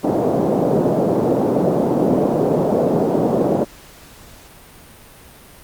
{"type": "band-pass noise", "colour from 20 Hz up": "white", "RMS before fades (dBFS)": -17, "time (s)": [0.03, 3.65], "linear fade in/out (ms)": 20, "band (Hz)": [140, 600], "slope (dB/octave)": 24, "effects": ["pink hiss -43 dBFS RMS until 5.63 s", "Opus 48 kbps"]}